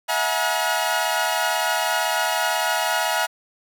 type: tone cluster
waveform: sawtooth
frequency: 646 / 724 / 843 / 954 / 1444 Hz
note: E5 / F#5 / G#5 / A#5 / F#6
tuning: -35 / -38 / +26 / +40 / -43 cents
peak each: -23 dBFS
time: 0.08-3.27 s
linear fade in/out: 20 ms
effects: none